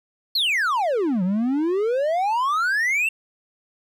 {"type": "exponential two-way sweep", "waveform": "triangle", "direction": "down then up", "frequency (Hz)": [4435, 175.9, 2751], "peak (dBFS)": -17, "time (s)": [0.35, 3.09], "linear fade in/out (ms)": 5, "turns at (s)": 1.23, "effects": []}